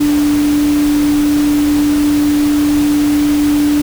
sine tone in noise, 293.7 Hz, D4, in tune, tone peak -9 dBFS, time 0-3.82 s, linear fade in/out 10 ms, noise pink, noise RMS -24 dBFS, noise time 0-3.82 s, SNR +12 dB, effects none

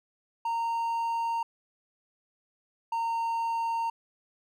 triangle tone pair in turn, 923 / 918.8 Hz, A#5 / A#5, -17 / -25 cents, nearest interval unison, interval 8 cents, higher first, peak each -25 dBFS, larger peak neither, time 0.45-1.43 / 2.92-3.9 s, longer neither, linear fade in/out 5 ms, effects none

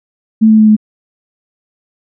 sine tone with pitch steps, 220 / 218 / 216 / 214 Hz, A3 / A3 / A3 / A3, 0 / -16 / -32 / -48 cents, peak -3 dBFS, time 0.41-0.766 s, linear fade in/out 20 ms, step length 89 ms, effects none

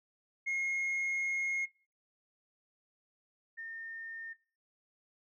sine tone pair in turn, 2152 / 1819.7 Hz, C7 / A#6, +48 / -42 cents, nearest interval minor third, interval 290 cents, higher first, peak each -29 / -40 dBFS, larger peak first, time 0.46-1.66 / 3.57-4.34 s, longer first, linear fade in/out 20 ms, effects noise-tail reverb RT60 0.4 s tail -20 dB re dry + tanh soft clip ceiling -30 dBFS

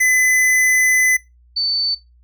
square / sine tone pair in turn, 2016 / 4526 Hz, B6 / C#8, +35 / +35 cents, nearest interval octave + major second, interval 1400 cents, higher second, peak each -13 / -17 dBFS, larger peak first, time 0-1.17 / 1.56-1.95 s, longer first, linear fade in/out 10 ms, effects noise-tail reverb RT60 0.2 s tail -19 dB re dry + added 60 Hz sine -48 dBFS peak until 2.23 s

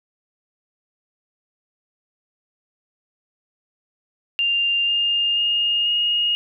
sine tone with pitch steps, 2794 / 2817 / 2840 / 2863 Hz, F7 / F7 / F7 / F7, 0 / +14 / +28 / +42 cents, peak -17 dBFS, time 4.39-6.35 s, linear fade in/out 0 ms, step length 490 ms, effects none

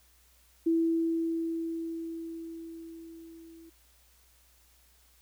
sine tone with level ramp, 329.6 Hz, E4, in tune, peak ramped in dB -22 to -49 dBFS, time 0.66-3.7 s, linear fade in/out 10 ms, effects added 60 Hz sine -64 dBFS peak until 5.21 s + white hiss -64 dBFS RMS until 5.21 s

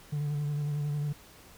triangle tone with vibrato, 146.8 Hz, D3, in tune, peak -26 dBFS, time 0.12-1.13 s, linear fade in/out 10 ms, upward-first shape sine, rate 11 Hz, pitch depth 30 cents each way, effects tanh soft clip ceiling -22 dBFS + pink hiss -54 dBFS RMS until 1.57 s

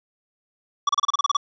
square tone bursts, 1144 Hz, D6, 46 cents flat, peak -17 dBFS, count 10, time 0.87-1.369 s, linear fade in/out 5 ms, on 22 ms, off 31 ms, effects resampled to 16000 Hz + 8-bit

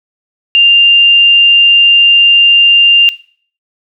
sine tone, 2794 Hz, F7, in tune, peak -3 dBFS, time 0.55-3.09 s, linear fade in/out 0 ms, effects noise-tail reverb RT60 0.5 s tail -18 dB re dry

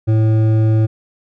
triangle tone with hard clipping, 110 Hz, A2, in tune, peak -12 dBFS, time 0.07-0.87 s, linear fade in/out 20 ms, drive 13 dB, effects none

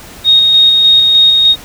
sine tone with tremolo, 3729 Hz, A#7, in tune, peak -3 dBFS, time 0.24-1.56 s, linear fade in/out 50 ms, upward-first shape square, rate 3.3 Hz, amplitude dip 25%, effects pink hiss -33 dBFS RMS until 1.64 s

